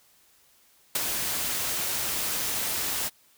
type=noise with ADSR envelope; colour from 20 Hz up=white; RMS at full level=-24 dBFS; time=0.95-3.1 s; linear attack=5 ms; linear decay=22 ms; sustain=-5 dB; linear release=33 ms; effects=white hiss -61 dBFS RMS until 3.37 s